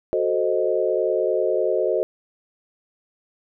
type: chord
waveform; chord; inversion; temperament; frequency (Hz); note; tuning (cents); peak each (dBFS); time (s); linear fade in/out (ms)
sine; F# diminished seventh; none; equal; 370 / 440 / 523.3 / 622.3; F#4 / A4 / C5 / Eb5; 0 / 0 / 0 / 0; -24; 0.13-2.03; 0
effects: none